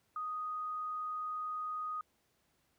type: tone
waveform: sine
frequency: 1244.5 Hz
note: D#6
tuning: in tune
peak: -36 dBFS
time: 0.16-2.01 s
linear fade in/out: 2 ms
effects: pink hiss -75 dBFS RMS until 2.78 s + high-pass 60 Hz 12 dB/octave